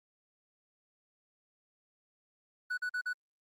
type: tone bursts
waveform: triangle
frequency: 1480 Hz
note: F#6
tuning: in tune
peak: -30 dBFS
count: 4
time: 2.7-3.133 s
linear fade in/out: 10 ms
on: 76 ms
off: 43 ms
effects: Opus 24 kbps